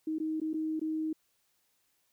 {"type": "tone with dropouts", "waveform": "sine", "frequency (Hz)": 314.5, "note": "D#4", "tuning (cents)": 19, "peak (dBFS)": -30, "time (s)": [0.07, 1.13], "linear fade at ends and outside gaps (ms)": 5, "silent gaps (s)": [[0.185, 0.2], [0.401, 0.415], [0.533, 0.541], [0.796, 0.814]], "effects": ["white hiss -74 dBFS RMS until 2.12 s"]}